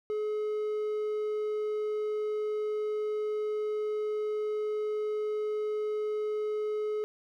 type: tone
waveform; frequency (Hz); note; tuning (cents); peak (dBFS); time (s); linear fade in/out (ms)
triangle; 425.1; G#4; +40; -27; 0.1-7.04; 0
effects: none